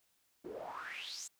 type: noise with band-pass filter sweep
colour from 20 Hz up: pink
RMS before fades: -45 dBFS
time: 0.44-1.28 s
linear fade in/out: 10 ms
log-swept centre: 320 to 7800 Hz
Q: 7
effects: white hiss -75 dBFS RMS until 1.39 s